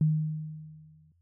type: tone with exponential decay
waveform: sine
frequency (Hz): 155.1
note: D#3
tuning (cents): -5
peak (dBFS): -19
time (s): 0.01-1.12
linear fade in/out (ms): 2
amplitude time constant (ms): 240
effects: added 86 Hz sine -64 dBFS peak until 1.21 s